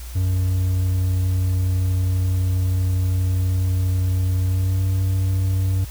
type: tone with pitch glide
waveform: triangle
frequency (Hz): 92.3 to 94.46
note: F#2 to F#2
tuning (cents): -4 to +36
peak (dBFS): -15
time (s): 0.15-5.85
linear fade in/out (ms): 10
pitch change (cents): +40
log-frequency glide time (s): 4.46-4.79
effects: added 60 Hz sine -31 dBFS peak until 5.9 s + white hiss -42 dBFS RMS until 5.9 s